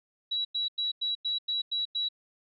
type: tone bursts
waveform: sine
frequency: 3903 Hz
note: B7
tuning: 21 cents flat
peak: -27 dBFS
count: 8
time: 0.31-2.088 s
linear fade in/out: 10 ms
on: 140 ms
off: 94 ms
effects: none